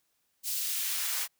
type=noise with high-pass filter sweep; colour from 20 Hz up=white; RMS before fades=-32 dBFS; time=0.43-1.28 s; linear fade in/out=50 ms; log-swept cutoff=4700 to 820 Hz; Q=0.72; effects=white hiss -75 dBFS RMS until 1.39 s